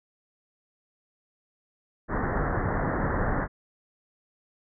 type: low-pass noise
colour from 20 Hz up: pink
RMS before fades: -27 dBFS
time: 2.08-3.48 s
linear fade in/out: 50 ms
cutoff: 1900 Hz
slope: 96 dB/octave
effects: none